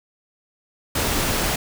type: noise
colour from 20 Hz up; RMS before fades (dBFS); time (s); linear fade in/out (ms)
pink; -22; 0.95-1.56; 5
effects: none